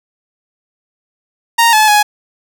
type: tone with pitch steps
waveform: sawtooth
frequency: 929 / 861 / 836 Hz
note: A#5 / A5 / G#5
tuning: -6 / -38 / +11 cents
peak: -3 dBFS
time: 1.58-2.03 s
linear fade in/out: 10 ms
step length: 150 ms
effects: none